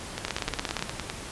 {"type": "two click trains", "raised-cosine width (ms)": 0.2, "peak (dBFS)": [-10, -13], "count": [11, 10], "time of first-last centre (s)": [[0.25, 0.825], [0.18, 1.099]], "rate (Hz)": [17.4, 9.79], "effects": ["pink hiss -39 dBFS RMS until 1.31 s", "resampled to 24000 Hz"]}